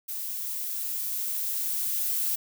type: noise with level ramp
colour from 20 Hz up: violet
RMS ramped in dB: -34 to -27 dBFS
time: 0.08-2.36 s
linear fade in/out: 10 ms
effects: none